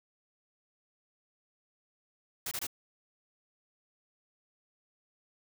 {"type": "noise bursts", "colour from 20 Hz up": "white", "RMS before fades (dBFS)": -36, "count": 3, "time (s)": [2.46, 2.668], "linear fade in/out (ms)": 5, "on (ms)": 54, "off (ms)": 23, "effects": []}